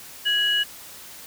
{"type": "tone pair together", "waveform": "sine", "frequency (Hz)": [1661.2, 2916], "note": ["G#6", "F#7"], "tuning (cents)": [0, -26], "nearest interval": "minor seventh", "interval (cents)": 974, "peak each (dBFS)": [-23, -19], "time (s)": [0.25, 0.64], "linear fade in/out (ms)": 20, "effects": ["tanh soft clip ceiling -13 dBFS", "white hiss -42 dBFS RMS until 1.26 s"]}